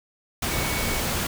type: tone in noise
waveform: sine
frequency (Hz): 2235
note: C#7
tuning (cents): +14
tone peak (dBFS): -33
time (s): 0.51-1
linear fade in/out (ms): 5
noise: pink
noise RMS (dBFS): -26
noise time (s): 0.42-1.27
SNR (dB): -10
effects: none